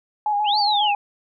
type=tone with vibrato; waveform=sine; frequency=830.6 Hz; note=G#5; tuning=in tune; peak=-18 dBFS; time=0.26-0.95 s; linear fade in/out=2 ms; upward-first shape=square; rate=7.3 Hz; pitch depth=30 cents each way
type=linear two-way sweep; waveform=sine; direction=up then down; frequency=2401 to 4699 to 2401 Hz; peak=-20 dBFS; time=0.44-0.95 s; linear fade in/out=50 ms; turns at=0.59 s
effects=none